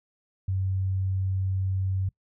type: tone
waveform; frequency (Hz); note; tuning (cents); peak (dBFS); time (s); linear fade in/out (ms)
sine; 95; F#2; +46; -24; 0.48-2.09; 5
effects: noise-tail reverb RT60 0.1 s tail -23 dB re dry